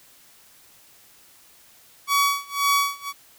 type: tone with tremolo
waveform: sawtooth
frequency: 1131 Hz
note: C#6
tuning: 34 cents sharp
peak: -13 dBFS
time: 2.07-3.13 s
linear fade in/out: 50 ms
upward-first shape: sine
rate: 1.9 Hz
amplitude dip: 95%
effects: white hiss -53 dBFS RMS until 3.38 s